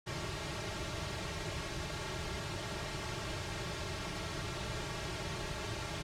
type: noise with comb filter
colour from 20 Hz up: pink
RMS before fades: -39 dBFS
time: 0.06-6.03 s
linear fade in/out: 20 ms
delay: 4 ms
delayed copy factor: -0.85
effects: low-pass 6000 Hz 12 dB/octave